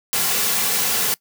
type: noise with comb filter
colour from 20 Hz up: white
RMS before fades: -20 dBFS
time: 0.13-1.14 s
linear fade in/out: 0 ms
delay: 3.2 ms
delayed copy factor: -0.5
effects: noise-tail reverb RT60 0.1 s tail -22 dB re dry + high-pass 150 Hz 12 dB/octave